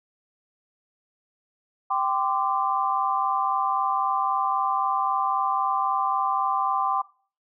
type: chord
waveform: sine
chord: G suspended fourth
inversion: none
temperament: equal with one note detuned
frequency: 784 / 1030.9 / 1174.7 Hz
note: G5 / C6 / D6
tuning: 0 / -26 / 0 cents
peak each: -26 dBFS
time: 1.9-7.02 s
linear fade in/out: 10 ms
effects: noise-tail reverb RT60 0.4 s tail -19 dB re dry